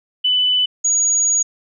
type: tone pair in turn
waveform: sine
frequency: 2995 / 6740 Hz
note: F#7 / G#8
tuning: +20 / +25 cents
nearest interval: octave + major second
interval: 1405 cents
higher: second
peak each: -13 / -13 dBFS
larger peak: neither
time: 0.24-0.66 / 0.84-1.43 s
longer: second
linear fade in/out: 10 ms
effects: none